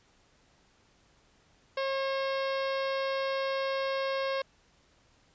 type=harmonic tone; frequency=540 Hz; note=C#5; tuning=45 cents flat; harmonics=1 / 2 / 3 / 4 / 5 / 6 / 7 / 8 / 9 / 10; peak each=-30 / -36 / -40 / -42 / -44 / -46 / -47 / -48 / -49 / -50 dBFS; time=1.77-4.42 s; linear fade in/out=5 ms; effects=pink hiss -65 dBFS RMS until 5.34 s + resampled to 16000 Hz